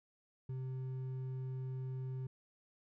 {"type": "tone with hard clipping", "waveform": "triangle", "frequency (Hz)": 130, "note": "C3", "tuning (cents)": -11, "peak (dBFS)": -40, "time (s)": [0.49, 2.27], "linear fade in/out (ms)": 5, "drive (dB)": 8, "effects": []}